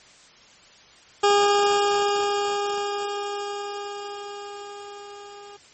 20% pulse tone with level ramp, 407.1 Hz, G#4, 35 cents flat, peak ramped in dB -10 to -36 dBFS, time 1.23-5.57 s, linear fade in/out 10 ms, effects white hiss -51 dBFS RMS until 5.73 s + MP3 32 kbps

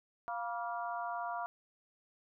harmonic tone with a mistuned harmonic, 233.1 Hz, A#3, in tune, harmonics 3 / 4 / 5 / 6, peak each -39 / -41 / -43 / -45 dBFS, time 0.28-1.46 s, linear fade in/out 0 ms, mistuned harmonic 4, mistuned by +55 cents, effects none

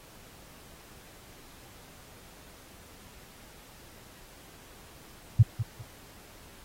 sine tone with echo, 112.2 Hz, A2, 34 cents sharp, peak -12 dBFS, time 5.39-5.43 s, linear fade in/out 10 ms, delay 200 ms, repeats 2, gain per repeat -13 dB, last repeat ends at 5.83 s, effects pink hiss -53 dBFS RMS until 6.64 s + AAC 48 kbps

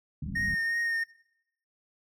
white low-pass noise, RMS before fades -36 dBFS, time 0.22-0.55 s, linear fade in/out 2 ms, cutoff 230 Hz, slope 48 dB/octave
triangle tone with vibrato, 1847 Hz, A#6, 16 cents flat, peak -25 dBFS, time 0.35-1.04 s, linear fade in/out 10 ms, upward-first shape triangle, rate 2.8 Hz, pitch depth 22 cents each way
effects noise-tail reverb RT60 0.8 s tail -21 dB re dry

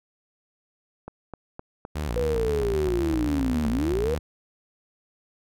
click train, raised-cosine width 1 ms, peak -22 dBFS, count 11, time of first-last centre 1.08-3.651 s, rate 3.89 Hz
sawtooth tone with vibrato, 66.1 Hz, C2, 18 cents sharp, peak -23 dBFS, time 1.95-4.19 s, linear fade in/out 10 ms, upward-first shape square, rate 3.8 Hz, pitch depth 230 cents each way
sine linear two-way sweep, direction down then up, 497.5 to 220 to 495.3 Hz, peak -23 dBFS, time 2.16-4.15 s, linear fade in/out 5 ms, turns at 3.69 s
effects none

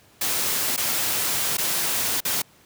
white noise with dropouts, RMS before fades -24 dBFS, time 0.21-2.42 s, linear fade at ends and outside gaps 5 ms, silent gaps 0.765-0.776 / 1.571-1.581 / 2.205-2.25 s, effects pink hiss -55 dBFS RMS until 2.65 s + high-pass 80 Hz 12 dB/octave

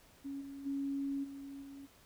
sine tone with level steps, 277.2 Hz, C#4, in tune, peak -39 / -44 / -34 / -44 / -47 dBFS, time 0.24-1.87 s, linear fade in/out 20 ms, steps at 0.4 / 0.65 / 1.23 / 1.61 s, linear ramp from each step 20 ms, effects pink hiss -63 dBFS RMS until 2.05 s

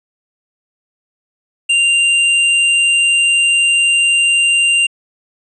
sine tone with hard clipping, 2784 Hz, F7, 6 cents flat, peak -11 dBFS, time 1.69-4.87 s, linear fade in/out 10 ms, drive 12 dB, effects resampled to 24000 Hz

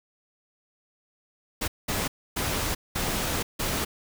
pink noise bursts at uneven times, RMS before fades -28 dBFS, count 5, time 1.61-1.68 / 1.88-2.08 / 2.36-2.75 / 2.95-3.43 / 3.59-3.85 s, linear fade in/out 10 ms, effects none

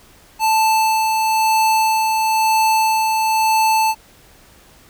square tone with tremolo, 880 Hz, A5, in tune, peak -13 dBFS, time 0.39-3.95 s, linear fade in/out 50 ms, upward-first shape sine, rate 1 Hz, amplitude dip 30%, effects pink hiss -48 dBFS RMS until 4.89 s

